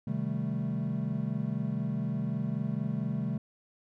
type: chord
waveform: triangle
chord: A half-diminished seventh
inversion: first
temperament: equal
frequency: 130.81 / 155.56 / 196 / 220 Hz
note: C3 / Eb3 / G3 / A3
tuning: 0 / 0 / 0 / 0 cents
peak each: -33 dBFS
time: 0.07-3.38 s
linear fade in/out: 5 ms
effects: none